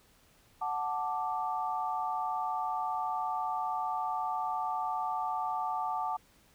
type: chord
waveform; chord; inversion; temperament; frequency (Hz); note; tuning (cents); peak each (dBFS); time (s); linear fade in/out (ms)
sine; D major; first; equal; 740 / 880 / 1174.7; F#5 / A5 / D6; 0 / 0 / 0; -35 / -34 / -36; 0.61-6.17; 10
effects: pink hiss -64 dBFS RMS until 6.54 s